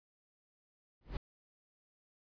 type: noise with exponential growth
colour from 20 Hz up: brown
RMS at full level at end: -33 dBFS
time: 1.01-1.17 s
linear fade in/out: 2 ms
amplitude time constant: 34 ms
effects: resampled to 11025 Hz